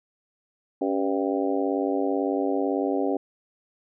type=harmonic tone with a mistuned harmonic; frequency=98 Hz; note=G2; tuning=in tune; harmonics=3 / 4 / 5 / 6 / 7 / 8; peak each=-26 / -28 / -30 / -32 / -33 / -34 dBFS; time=0.81-3.17 s; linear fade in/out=5 ms; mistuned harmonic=3; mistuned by=-80 cents; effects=none